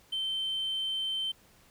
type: tone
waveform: triangle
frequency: 3100 Hz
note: G7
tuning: 20 cents flat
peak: -27 dBFS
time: 0.12-1.32 s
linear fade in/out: 10 ms
effects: tanh soft clip ceiling -26 dBFS + pink hiss -61 dBFS RMS until 1.7 s